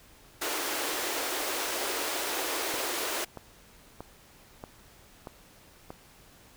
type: high-pass noise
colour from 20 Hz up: pink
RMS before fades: -32 dBFS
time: 0.41-3.25 s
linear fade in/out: 10 ms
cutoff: 300 Hz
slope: 48 dB/octave
type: click train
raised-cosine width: 1 ms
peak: -25 dBFS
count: 6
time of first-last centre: 2.74-5.905 s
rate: 1.58 Hz
effects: pink hiss -56 dBFS RMS until 6.56 s